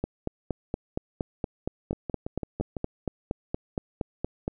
two click trains, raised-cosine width 2 ms, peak -14 / -18 dBFS, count 20 / 6, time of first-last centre 0.04-4.479 / 1.93-2.768 s, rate 4.28 / 5.97 Hz, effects none

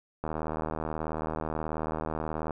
click train, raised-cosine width 1 ms, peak -18 dBFS, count 179, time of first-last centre 0.24-2.508 s, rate 78.5 Hz, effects none

